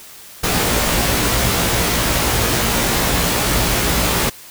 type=noise with comb filter; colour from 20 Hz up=pink; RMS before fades=-17 dBFS; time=0.43-4.3 s; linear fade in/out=10 ms; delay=17 ms; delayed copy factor=+0.75; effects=white hiss -39 dBFS RMS until 4.5 s